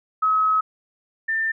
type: tone pair in turn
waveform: sine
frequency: 1280 / 1791 Hz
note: D#6 / A6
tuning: +49 / +30 cents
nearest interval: tritone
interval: 581 cents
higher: second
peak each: -16 / -20 dBFS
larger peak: first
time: 0.22-0.61 / 1.28-1.52 s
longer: first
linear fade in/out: 10 ms
effects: none